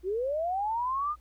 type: linear sweep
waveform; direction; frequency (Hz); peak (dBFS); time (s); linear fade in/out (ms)
sine; up; 349.2 to 1239; -27; 0.03-1.16; 50
effects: added 60 Hz sine -53 dBFS peak until 1.2 s + pink hiss -68 dBFS RMS until 1.2 s